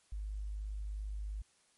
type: tone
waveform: sine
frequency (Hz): 51.4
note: G#1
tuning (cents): -17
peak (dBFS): -37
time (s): 0.12-1.42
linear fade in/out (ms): 5
effects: white hiss -70 dBFS RMS until 1.77 s + MP3 48 kbps